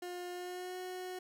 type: tone with pitch glide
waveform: 30% pulse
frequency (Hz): 356.2 to 366.6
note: F4 to F#4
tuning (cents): +34 to -16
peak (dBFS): -38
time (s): 0.02-1.19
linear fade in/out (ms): 5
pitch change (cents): +50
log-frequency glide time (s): 0.32-0.78
effects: none